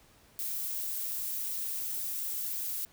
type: noise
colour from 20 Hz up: violet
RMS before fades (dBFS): -35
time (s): 0.39-2.85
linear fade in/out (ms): 0
effects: pink hiss -61 dBFS RMS until 2.92 s